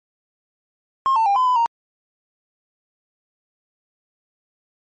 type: tone with pitch steps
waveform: triangle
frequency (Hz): 1069 / 895 / 800 / 1016 / 1002 / 930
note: C6 / A5 / G5 / B5 / B5 / A#5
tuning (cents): +37 / +29 / +35 / +49 / +25 / -4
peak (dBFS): -11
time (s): 1.06-1.66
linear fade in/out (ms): 0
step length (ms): 100
effects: tanh soft clip ceiling -10 dBFS + MP3 32 kbps